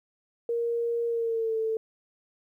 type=tone with pitch glide; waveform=sine; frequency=468.3 to 443.8 Hz; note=A#4 to A4; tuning=+8 to +15 cents; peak=-25 dBFS; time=0.49-1.77 s; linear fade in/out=2 ms; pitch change=-93 cents; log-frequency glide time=1.07-1.57 s; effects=11-bit